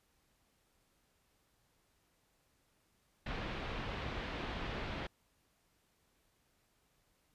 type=low-pass noise; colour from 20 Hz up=pink; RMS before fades=-41 dBFS; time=3.26-5.07 s; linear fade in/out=5 ms; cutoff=3600 Hz; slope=24 dB/octave; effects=pink hiss -75 dBFS RMS until 7.34 s + resampled to 32000 Hz